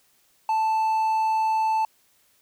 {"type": "tone", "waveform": "triangle", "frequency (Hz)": 880, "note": "A5", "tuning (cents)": 0, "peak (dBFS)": -18, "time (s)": [0.49, 1.85], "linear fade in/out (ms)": 2, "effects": ["white hiss -63 dBFS RMS until 2.41 s"]}